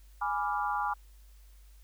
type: chord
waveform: sine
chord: G# diminished seventh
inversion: none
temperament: equal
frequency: 830.6 / 987.8 / 1174.7 / 1396.9 Hz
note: G#5 / B5 / D6 / F6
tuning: 0 / 0 / 0 / 0 cents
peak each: -32 / -35 / -34 / -37 dBFS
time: 0.21-0.94 s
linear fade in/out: 10 ms
effects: added 50 Hz sine -52 dBFS peak until 1.83 s + white hiss -66 dBFS RMS until 1.83 s